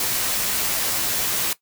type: noise with comb filter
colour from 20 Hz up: white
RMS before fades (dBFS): -23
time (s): 0-1.53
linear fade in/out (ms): 2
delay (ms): 13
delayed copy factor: -0.5
effects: noise-tail reverb RT60 0.1 s tail -17 dB re dry